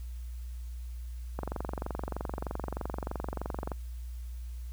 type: click train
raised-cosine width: 1 ms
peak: -20 dBFS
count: 55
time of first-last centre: 1.39-3.718 s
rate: 23.2 Hz
effects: added 60 Hz sine -37 dBFS peak until 4.72 s + white hiss -61 dBFS RMS until 4.72 s